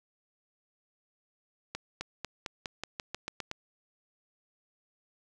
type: accelerating click train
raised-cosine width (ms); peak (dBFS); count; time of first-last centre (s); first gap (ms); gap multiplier
0.2; -18; 11; 1.75-3.514; 260; 0.91
effects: none